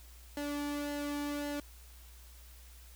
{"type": "tone with flanger", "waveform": "sawtooth", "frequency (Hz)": 290, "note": "D4", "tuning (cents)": -22, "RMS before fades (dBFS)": -37, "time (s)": [0.37, 1.6], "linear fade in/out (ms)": 2, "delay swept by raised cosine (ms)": [0.83, 1.54], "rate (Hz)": 1.8, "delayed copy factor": -0.5, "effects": ["added 60 Hz sine -52 dBFS peak until 2.95 s", "white hiss -59 dBFS RMS until 2.95 s"]}